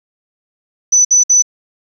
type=tone bursts; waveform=sine; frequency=5990 Hz; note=F#8; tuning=20 cents sharp; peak=-6 dBFS; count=3; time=0.92-1.424 s; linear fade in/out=10 ms; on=130 ms; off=57 ms; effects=8-bit